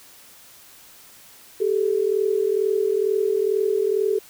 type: tone pair together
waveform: sine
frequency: 391.5 / 433.7 Hz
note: G4 / A4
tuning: -2 / -25 cents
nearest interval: major second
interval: 177 cents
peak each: -21 dBFS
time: 1.6-4.19 s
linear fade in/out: 10 ms
effects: white hiss -48 dBFS RMS until 4.29 s